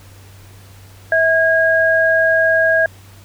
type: tone pair together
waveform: sine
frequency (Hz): 649 / 1635.4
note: E5 / G#6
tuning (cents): -27 / -27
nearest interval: octave + major third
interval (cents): 1600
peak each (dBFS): -14 / -13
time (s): 1.12-2.86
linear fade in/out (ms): 2
effects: added 97 Hz sine -40 dBFS peak until 3.24 s + pink hiss -46 dBFS RMS until 3.24 s